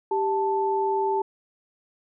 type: tone pair together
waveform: sine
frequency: 392 / 880 Hz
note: G4 / A5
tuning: 0 / 0 cents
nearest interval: octave + major second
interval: 1400 cents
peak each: -24 dBFS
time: 0.11-1.22 s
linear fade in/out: 5 ms
effects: none